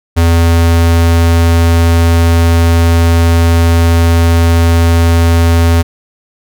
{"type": "tone", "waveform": "square", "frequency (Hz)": 83.9, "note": "E2", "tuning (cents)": 31, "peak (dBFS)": -6, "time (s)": [0.16, 5.83], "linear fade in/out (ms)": 20, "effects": []}